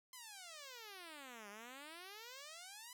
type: exponential two-way sweep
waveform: 5% pulse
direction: down then up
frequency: 1046.5 to 198.6 to 1013 Hz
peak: -40 dBFS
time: 0.13-2.93 s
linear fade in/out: 2 ms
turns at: 1.49 s
effects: none